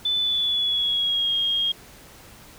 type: tone with pitch glide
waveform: sine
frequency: 3503 to 3250 Hz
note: A7 to G#7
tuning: -8 to -38 cents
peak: -20 dBFS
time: 0.05-1.72 s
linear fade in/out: 5 ms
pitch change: -130 cents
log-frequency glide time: 0.18-1.34 s
effects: pink hiss -47 dBFS RMS until 2.58 s